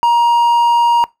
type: tone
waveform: triangle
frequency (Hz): 944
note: A#5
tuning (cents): +22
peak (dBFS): -6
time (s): 0.03-1.04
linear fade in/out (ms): 0
effects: noise-tail reverb RT60 0.2 s tail -22 dB re dry

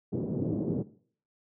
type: band-pass noise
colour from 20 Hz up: pink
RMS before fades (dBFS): -31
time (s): 0.12-0.83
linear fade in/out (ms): 10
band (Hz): 130 to 420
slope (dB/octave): 24
effects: noise-tail reverb RT60 0.5 s tail -17 dB re dry

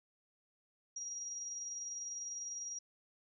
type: tone with tremolo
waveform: sine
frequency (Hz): 5710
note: F8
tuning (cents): +37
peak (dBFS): -39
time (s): 0.96-2.79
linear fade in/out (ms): 5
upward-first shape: sine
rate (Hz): 20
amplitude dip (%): 35
effects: none

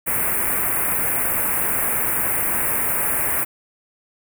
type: band-stop noise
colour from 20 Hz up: white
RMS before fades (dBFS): -21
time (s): 0.06-3.45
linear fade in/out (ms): 20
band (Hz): 2400 to 9000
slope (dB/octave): 48
effects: none

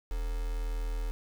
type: tone with quantisation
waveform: sine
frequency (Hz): 40.4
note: E1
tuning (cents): -34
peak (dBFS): -30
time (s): 0.11-1.11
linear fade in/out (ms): 0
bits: 7
effects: none

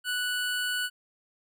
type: tone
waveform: 25% pulse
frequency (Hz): 1480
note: F#6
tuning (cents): 0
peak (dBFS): -24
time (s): 0.04-0.9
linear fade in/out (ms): 50
effects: none

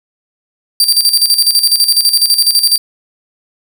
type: tone with tremolo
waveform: sawtooth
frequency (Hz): 4692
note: D8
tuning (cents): -2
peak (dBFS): -3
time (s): 0.8-2.78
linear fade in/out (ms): 2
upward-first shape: square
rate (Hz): 12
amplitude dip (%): 65
effects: none

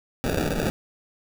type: noise with sample-and-hold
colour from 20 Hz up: white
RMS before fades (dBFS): -25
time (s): 0.24-0.7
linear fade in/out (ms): 0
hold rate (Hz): 1050
effects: none

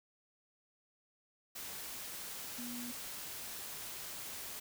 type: tone in noise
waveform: sine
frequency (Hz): 242.1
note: B3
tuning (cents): -34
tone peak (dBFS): -43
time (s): 2.58-2.92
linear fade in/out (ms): 10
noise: white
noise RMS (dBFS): -45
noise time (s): 1.55-4.6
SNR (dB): -1
effects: none

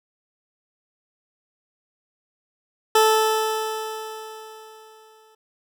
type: tone with exponential decay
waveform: 20% pulse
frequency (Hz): 437.6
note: A4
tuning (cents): -9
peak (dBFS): -8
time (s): 2.95-5.35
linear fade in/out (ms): 5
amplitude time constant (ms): 520
effects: none

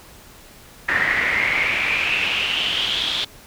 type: noise with band-pass filter sweep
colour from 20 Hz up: brown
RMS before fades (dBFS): -21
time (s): 0.88-3.25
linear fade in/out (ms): 10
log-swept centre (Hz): 1800 to 3600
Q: 7.5
effects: pink hiss -45 dBFS RMS until 3.46 s

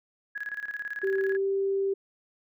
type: tone with tremolo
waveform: sine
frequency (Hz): 1671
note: G#6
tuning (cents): +10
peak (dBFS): -30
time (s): 0.35-1.37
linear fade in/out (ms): 10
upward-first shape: square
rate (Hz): 18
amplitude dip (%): 75
type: tone with pitch glide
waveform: sine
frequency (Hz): 387.8 to 391.6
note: G4 to G4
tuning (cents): -19 to -2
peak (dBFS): -24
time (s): 1.03-1.94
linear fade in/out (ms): 10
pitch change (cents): +17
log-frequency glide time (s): 1.3-1.46
effects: none

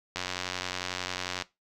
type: click train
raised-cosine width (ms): 0.2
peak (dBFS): -14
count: 116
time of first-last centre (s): 0.16-1.422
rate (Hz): 91.1
effects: noise-tail reverb RT60 0.2 s tail -18 dB re dry

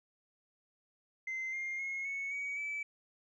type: tone with pitch steps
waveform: sine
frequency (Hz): 2072 / 2117 / 2162 / 2209 / 2257 / 2306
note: C7 / C7 / C#7 / C#7 / C#7 / D7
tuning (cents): -17 / +20 / -44 / -7 / +31 / -32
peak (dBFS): -34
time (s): 1.27-2.83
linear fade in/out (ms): 5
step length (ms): 260
effects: tanh soft clip ceiling -33 dBFS

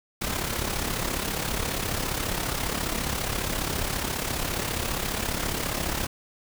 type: noise with amplitude modulation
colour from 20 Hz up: pink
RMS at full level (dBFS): -26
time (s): 0.21-6.07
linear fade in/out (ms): 10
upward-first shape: sine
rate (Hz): 34.7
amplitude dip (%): 60
effects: none

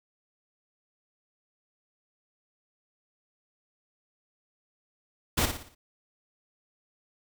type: noise with echo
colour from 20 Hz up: pink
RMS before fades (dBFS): -25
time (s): 5.37-5.46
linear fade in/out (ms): 10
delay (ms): 58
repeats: 5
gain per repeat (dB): -7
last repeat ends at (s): 5.75
effects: none

